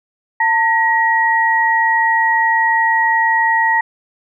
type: tone pair together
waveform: sine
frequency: 898.6 / 1900 Hz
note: A5 / A#6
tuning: +36 / +33 cents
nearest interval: octave + minor second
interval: 1297 cents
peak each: -14 dBFS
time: 0.4-3.81 s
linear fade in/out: 5 ms
effects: none